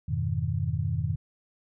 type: chord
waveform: sine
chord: F half-diminished seventh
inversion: none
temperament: equal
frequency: 87.31 / 103.83 / 123.47 / 155.56 Hz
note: F2 / Ab2 / Cb3 / Eb3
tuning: 0 / 0 / 0 / 0 cents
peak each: -31 dBFS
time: 0.08-1.16 s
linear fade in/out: 10 ms
effects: none